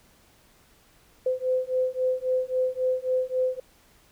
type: beating tone pair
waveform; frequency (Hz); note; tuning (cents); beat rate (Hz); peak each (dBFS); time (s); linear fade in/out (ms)
sine; 510 / 513.7; C5 / C5; -44 / -32; 3.7; -26; 1.26-3.6; 5
effects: pink hiss -59 dBFS RMS until 4.11 s